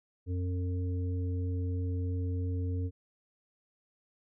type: harmonic tone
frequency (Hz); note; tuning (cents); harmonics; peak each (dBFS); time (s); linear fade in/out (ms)
90.3; F#2; -42; 1 / 3 / 5; -30 / -40 / -44; 0.26-2.91; 50
effects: none